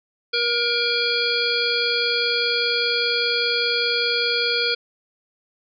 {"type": "harmonic tone", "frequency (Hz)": 475, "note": "A#4", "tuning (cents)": 33, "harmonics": [1, 3, 5, 7, 9, 10], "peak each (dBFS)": [-26, -26, -26, -26, -26, -26], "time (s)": [0.33, 4.75], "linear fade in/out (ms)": 10, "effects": []}